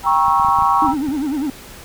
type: chord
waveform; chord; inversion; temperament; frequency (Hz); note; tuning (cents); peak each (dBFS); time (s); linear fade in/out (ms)
sine; E diminished; first; just; 791.1 / 949.3 / 1318.5; G5 / Bb5 / E6; +16 / +31 / 0; -18 / -17 / -23; 0.03-0.95; 50
type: tone with pitch glide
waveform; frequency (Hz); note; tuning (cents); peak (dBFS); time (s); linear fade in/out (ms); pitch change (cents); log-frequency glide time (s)
sine; 1100 to 1107; C#6 to C#6; -14 to -3; -15; 0.06-0.87; 10; +11; 0.45-0.74
type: clicks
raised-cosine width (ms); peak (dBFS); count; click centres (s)
5; -20; 10; 0.283 / 0.398 / 0.448 / 0.486 / 0.588 / 0.623 / 0.846 / 0.886 / 0.937 / 1.087
type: tone with vibrato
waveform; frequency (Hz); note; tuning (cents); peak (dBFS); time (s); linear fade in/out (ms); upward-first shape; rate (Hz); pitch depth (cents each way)
triangle; 286.7; D4; -42; -16; 0.82-1.5; 2; sine; 10; 160
effects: pink hiss -38 dBFS RMS until 1.84 s